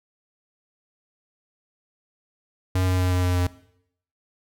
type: tone with pitch steps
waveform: square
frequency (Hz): 92.5 / 91.86 / 91.23 / 90.6 / 89.97 / 89.35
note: F#2 / F#2 / F#2 / F#2 / F#2 / F2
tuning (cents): 0 / -12 / -24 / -36 / -48 / +40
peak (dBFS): -20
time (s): 2.75-3.47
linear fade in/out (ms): 5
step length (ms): 120
effects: noise-tail reverb RT60 0.7 s tail -18 dB re dry